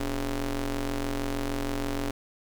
sawtooth ring-modulated tone, 130.81 Hz, C3, in tune, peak -21 dBFS, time 0-2.11 s, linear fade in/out 5 ms, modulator 154 Hz, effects 8-bit

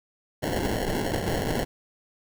white noise with sample-and-hold, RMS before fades -27 dBFS, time 0.42-1.65 s, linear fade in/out 20 ms, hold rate 1225 Hz, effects none

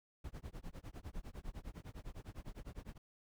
brown noise with tremolo, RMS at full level -45 dBFS, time 0.24-2.98 s, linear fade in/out 5 ms, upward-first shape sine, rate 9.9 Hz, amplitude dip 100%, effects none

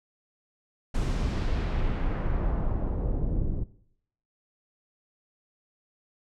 brown noise with low-pass filter sweep, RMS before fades -27 dBFS, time 0.94-3.64 s, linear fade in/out 10 ms, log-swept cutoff 9100 to 290 Hz, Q 0.97, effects noise-tail reverb RT60 0.7 s tail -19 dB re dry

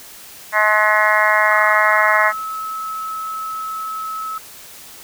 harmonic tone, 212.8 Hz, G#3, 42 cents sharp, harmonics 3 / 4 / 5 / 6 / 7 / 8 / 9 / 10, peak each -20 / -22 / -18 / -24 / -22 / -20 / -18 / -22 dBFS, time 0.52-2.33 s, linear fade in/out 50 ms
sine tone with pitch glide, 1244.5 to 1295.9 Hz, D#6 to E6, 0 to -30 cents, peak -23 dBFS, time 1.5-4.38 s, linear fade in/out 2 ms, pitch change +70 cents, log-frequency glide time 1.67-1.92 s
effects white hiss -39 dBFS RMS until 5.03 s

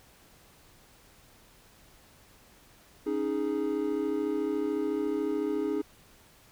triangle chord, C# suspended second, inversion none, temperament equal, 277.2 / 311.1 / 415.3 Hz, C#4 / D#4 / G#4, 0 / 0 / 0 cents, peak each -32 / -29 / -29 dBFS, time 3.06-5.82 s, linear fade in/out 10 ms, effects pink hiss -58 dBFS RMS until 6.51 s

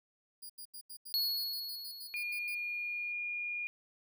5% pulse tone bursts, 4848 Hz, D#8, 46 cents flat, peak -38 dBFS, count 14, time 0.42-2.551 s, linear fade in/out 10 ms, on 77 ms, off 81 ms
square tone with exponential decay, 4353 Hz, C#8, 32 cents flat, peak -29 dBFS, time 1.14-3.12 s, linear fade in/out 0 ms, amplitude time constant 430 ms
sine tone, 2427 Hz, D#7, 44 cents flat, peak -35 dBFS, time 2.14-3.67 s, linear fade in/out 0 ms
effects none

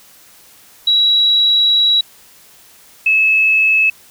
sine tone pair in turn, 3890 / 2596 Hz, B7 / E7, -27 / -27 cents, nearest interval perfect fifth, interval 700 cents, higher first, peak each -9 dBFS, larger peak neither, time 0.87-2.01 / 3.06-3.9 s, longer first, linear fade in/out 5 ms, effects white hiss -45 dBFS RMS until 4.1 s

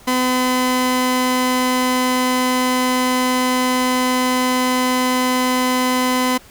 sawtooth tone pair together, 253.4 / 506.8 Hz, B3 / B4, +45 / +45 cents, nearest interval octave, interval 1200 cents, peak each -13 dBFS, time 0.07-6.38 s, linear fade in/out 10 ms, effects pink hiss -45 dBFS RMS until 6.5 s

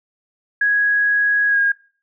sine tone with pitch glide, 1661.2 to 1628.9 Hz, G#6 to G#6, 0 to -34 cents, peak -13 dBFS, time 0.61-1.72 s, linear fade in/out 5 ms, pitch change -34 cents, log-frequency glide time 1.48-1.59 s, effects noise-tail reverb RT60 0.4 s tail -21 dB re dry

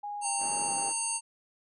sine tone with vibrato, 810 Hz, G#5, 43 cents flat, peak -34 dBFS, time 0.03-0.9 s, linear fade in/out 10 ms, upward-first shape square, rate 2.3 Hz, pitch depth 29 cents each way
harmonic tone, 916 Hz, A#5, 31 cents flat, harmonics 1 / 3 / 5 / 7 / 9 / 10, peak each -38 / -41 / -42 / -38 / -34 / -33 dBFS, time 0.21-1.21 s, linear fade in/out 50 ms
pink band-pass noise, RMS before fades -44 dBFS, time 0.38-0.94 s, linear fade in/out 50 ms, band 240 to 960 Hz, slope 12 dB/octave
effects none

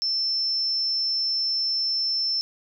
sine tone, 5330 Hz, E8, 18 cents sharp, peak -22 dBFS, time 0.02-2.41 s, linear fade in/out 0 ms, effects none

